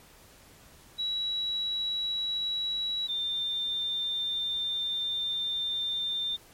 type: tone pair in turn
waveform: sine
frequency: 3900 / 3595 Hz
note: B7 / A7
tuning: -23 / +36 cents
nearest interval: minor second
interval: 141 cents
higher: first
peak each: -28 dBFS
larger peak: neither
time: 0.98-3.08 / 3.08-6.37 s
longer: second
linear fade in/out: 20 ms
effects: pink hiss -55 dBFS RMS until 6.53 s + MP3 64 kbps